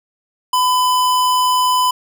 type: tone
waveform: square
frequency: 1005 Hz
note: B5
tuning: 30 cents sharp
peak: -13 dBFS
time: 0.53-1.91 s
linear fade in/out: 5 ms
effects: none